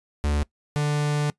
45% pulse tone pair in turn, 73.42 / 147.61 Hz, D2 / D3, 0 / +9 cents, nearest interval octave, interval 1209 cents, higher second, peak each -21 dBFS, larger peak neither, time 0.24-0.43 / 0.76-1.3 s, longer second, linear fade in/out 0 ms, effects noise-tail reverb RT60 0.1 s tail -21 dB re dry + resampled to 24000 Hz

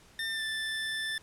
25% pulse tone with pitch glide, 1802 to 1764.9 Hz, A6 to A6, +41 to +5 cents, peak -28 dBFS, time 0.19-1.18 s, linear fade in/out 2 ms, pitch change -36 cents, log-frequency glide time 0.31-0.43 s, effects pink hiss -58 dBFS RMS until 1.22 s + low-pass 10000 Hz 12 dB/octave

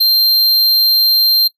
square tone, 4165 Hz, C8, 9 cents flat, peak -9 dBFS, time 0-1.48 s, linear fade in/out 10 ms, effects noise-tail reverb RT60 0.1 s tail -18 dB re dry

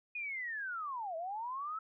sine linear two-way sweep, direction down then up, 2489 to 632 to 1323 Hz, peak -37 dBFS, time 0.15-1.79 s, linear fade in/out 5 ms, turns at 1.16 s, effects none

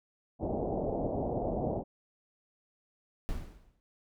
white low-pass noise, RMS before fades -33 dBFS, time 0.39-1.84 s, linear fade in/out 50 ms, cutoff 740 Hz, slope 48 dB/octave
brown noise with exponential decay, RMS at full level -32 dBFS, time 3.29-3.8 s, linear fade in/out 0 ms, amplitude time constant 110 ms
effects none

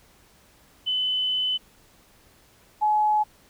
sine tone pair in turn, 3019 / 848.9 Hz, F#7 / G#5, +34 / +38 cents, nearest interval octave + minor seventh, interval 2196 cents, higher first, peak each -22 / -18 dBFS, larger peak second, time 0.86-1.58 / 2.81-3.24 s, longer first, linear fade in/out 20 ms, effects pink hiss -57 dBFS RMS until 3.49 s

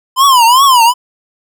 square tone with vibrato, 1012 Hz, B5, 42 cents sharp, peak -5 dBFS, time 0.16-0.94 s, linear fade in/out 50 ms, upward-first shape triangle, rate 2.6 Hz, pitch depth 210 cents each way, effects none

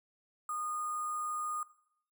sine tone with sample-and-hold, 1223 Hz, D#6, 30 cents flat, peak -34 dBFS, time 0.49-1.63 s, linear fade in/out 2 ms, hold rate 8820 Hz, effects noise-tail reverb RT60 0.7 s tail -18 dB re dry

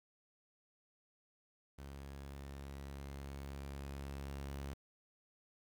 sawtooth tone with level ramp, 69.3 Hz, C#2, in tune, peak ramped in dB -44 to -38 dBFS, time 1.78-4.74 s, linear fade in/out 10 ms, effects 12-bit

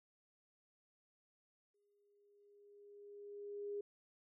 sine tone with exponential growth, 408.3 Hz, G#4, 29 cents flat, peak -39 dBFS, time 1.74-3.81 s, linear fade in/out 5 ms, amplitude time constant 450 ms, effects none

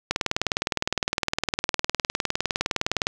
click train, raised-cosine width 0.2 ms, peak -5 dBFS, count 59, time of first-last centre 0.11-3.069 s, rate 19.6 Hz, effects none

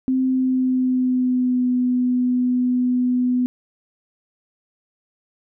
sine tone with pitch glide, 260 to 249.4 Hz, C4 to B3, -11 to +17 cents, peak -16 dBFS, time 0.08-3.46 s, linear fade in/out 0 ms, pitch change -72 cents, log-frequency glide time 0.23-1.7 s, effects none

